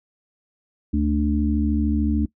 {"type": "harmonic tone", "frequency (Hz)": 73.6, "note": "D2", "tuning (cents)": 4, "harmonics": [1, 3, 4], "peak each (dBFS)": [-22, -22, -23], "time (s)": [0.93, 2.26], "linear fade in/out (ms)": 10, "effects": ["noise-tail reverb RT60 0.1 s tail -20 dB re dry"]}